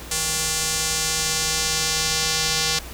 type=tone with band-pass filter sweep; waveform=square; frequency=158.7 Hz; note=D#3; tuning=35 cents sharp; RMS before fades=-23 dBFS; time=0.11-2.79 s; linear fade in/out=5 ms; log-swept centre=7800 to 5200 Hz; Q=1.4; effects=added 60 Hz sine -38 dBFS peak until 2.93 s + pink hiss -38 dBFS RMS until 2.93 s